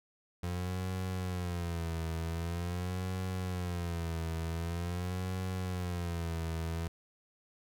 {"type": "tone with vibrato", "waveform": "30% pulse", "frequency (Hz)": 87.31, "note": "F2", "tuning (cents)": 0, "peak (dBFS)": -31, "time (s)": [0.43, 6.88], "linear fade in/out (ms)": 5, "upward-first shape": "sine", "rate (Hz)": 0.45, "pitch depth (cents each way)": 110, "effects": []}